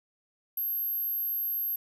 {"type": "tone", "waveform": "sine", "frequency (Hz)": 12544, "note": "G9", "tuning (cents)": 0, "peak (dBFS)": -28, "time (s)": [0.57, 1.76], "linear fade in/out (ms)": 5, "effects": []}